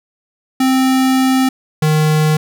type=tone pair in turn; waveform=square; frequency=261.6 / 154.34 Hz; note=C4 / D#3; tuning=0 / -14 cents; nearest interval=major sixth; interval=914 cents; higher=first; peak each=-11 / -11 dBFS; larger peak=neither; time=0.6-1.49 / 1.82-2.37 s; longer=first; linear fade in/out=5 ms; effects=none